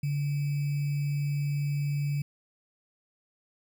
sine tone with sample-and-hold, 143.8 Hz, D3, 36 cents flat, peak -26 dBFS, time 0.03-2.22 s, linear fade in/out 5 ms, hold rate 2450 Hz, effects none

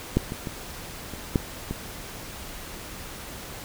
clicks, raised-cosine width 3 ms, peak -6 / -18 / -18 / -24 / -7 / -16 dBFS, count 6, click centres 0.17 / 0.321 / 0.472 / 1.137 / 1.358 / 1.71 s, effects pink hiss -39 dBFS RMS until 3.64 s

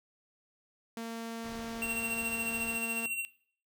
sawtooth tone, 228.8 Hz, A#3, 32 cents flat, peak -33 dBFS, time 0.97-3.06 s, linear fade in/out 2 ms
pink low-pass noise, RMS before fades -49 dBFS, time 1.43-2.78 s, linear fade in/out 20 ms, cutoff 6300 Hz, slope 48 dB/octave
square tone with tremolo, 2737 Hz, F7, 36 cents flat, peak -31 dBFS, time 1.82-3.25 s, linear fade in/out 0 ms, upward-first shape sine, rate 14 Hz, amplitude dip 55%
effects noise-tail reverb RT60 0.5 s tail -18 dB re dry

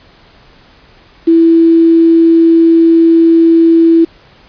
sine tone with quantisation, 330.5 Hz, E4, 5 cents sharp, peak -3 dBFS, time 1.27-4.05 s, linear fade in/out 10 ms, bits 5, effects pink hiss -43 dBFS RMS until 4.48 s + resampled to 11025 Hz

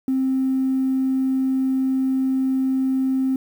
triangle tone, 263.4 Hz, C4, 12 cents sharp, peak -14 dBFS, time 0.08-3.36 s, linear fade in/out 2 ms, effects tanh soft clip ceiling -15 dBFS + 8-bit

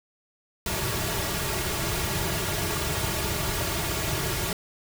pink noise with comb filter, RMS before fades -28 dBFS, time 0.66-4.53 s, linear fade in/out 2 ms, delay 3.9 ms, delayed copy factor -0.75, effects none

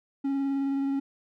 triangle tone with vibrato, 275 Hz, C#4, 14 cents flat, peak -23 dBFS, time 0.24-1 s, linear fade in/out 10 ms, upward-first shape triangle, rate 19 Hz, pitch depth 20 cents each way, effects none

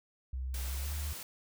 sine tone with pitch glide, 64.5 to 73.66 Hz, C2 to D2, -24 to +6 cents, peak -34 dBFS, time 0.33-1.13 s, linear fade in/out 5 ms, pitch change +230 cents, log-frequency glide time 0.69-0.94 s
white noise, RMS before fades -44 dBFS, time 0.54-1.23 s, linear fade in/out 2 ms
effects none

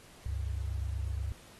sine tone pair together, 68.38 / 96.7 Hz, C#2 / G2, -23 / -23 cents, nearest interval tritone, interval 600 cents, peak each -33 / -37 dBFS, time 0.26-1.32 s, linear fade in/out 0 ms, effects pink hiss -56 dBFS RMS until 1.59 s + AAC 32 kbps

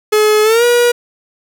45% pulse tone with pitch glide, 426.2 to 481.2 Hz, G#4 to B4, +45 to -45 cents, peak -8 dBFS, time 0.12-0.92 s, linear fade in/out 10 ms, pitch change +210 cents, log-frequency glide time 0.43-0.64 s, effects none

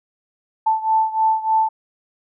sine beating tone pair, 880 / 883.3 Hz, A5 / A5, 0 / +6 cents, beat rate 3.3 Hz, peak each -17 / -20 dBFS, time 0.66-1.69 s, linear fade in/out 10 ms, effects none

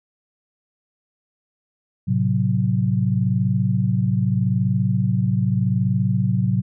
sine chord, F# diminished, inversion first, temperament equal, 110 / 130.81 / 185 Hz, A2 / C3 / F#3, 0 / 0 / 0 cents, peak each -21 dBFS, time 2.07-6.62 s, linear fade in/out 20 ms, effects none

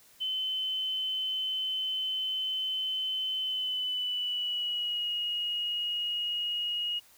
sine tone with pitch glide, 3053 to 2882 Hz, G7 to F#7, -46 to -46 cents, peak -29 dBFS, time 0.2-7 s, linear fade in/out 20 ms, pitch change -100 cents, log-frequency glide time 3.39-5.1 s, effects white hiss -59 dBFS RMS until 7.17 s

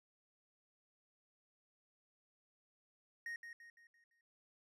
triangle tone with echo, 1864.7 Hz, A#6, in tune, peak -40 dBFS, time 3.26-3.36 s, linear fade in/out 2 ms, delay 170 ms, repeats 5, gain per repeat -7 dB, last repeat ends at 4.21 s, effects resampled to 32000 Hz

